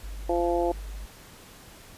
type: tone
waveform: sine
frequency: 49.62 Hz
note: G1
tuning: 22 cents sharp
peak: -34 dBFS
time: 0.03-1.06 s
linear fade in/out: 10 ms
type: harmonic tone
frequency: 172.6 Hz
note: F3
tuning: 20 cents flat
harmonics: 2 / 3 / 4 / 5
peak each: -26 / -28 / -28 / -33 dBFS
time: 0.29-0.72 s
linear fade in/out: 5 ms
effects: pink hiss -49 dBFS RMS until 1.97 s + resampled to 32000 Hz